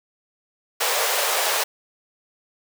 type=high-pass noise; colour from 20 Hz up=pink; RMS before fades=-22 dBFS; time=0.8-1.64 s; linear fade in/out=10 ms; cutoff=450 Hz; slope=48 dB/octave; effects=none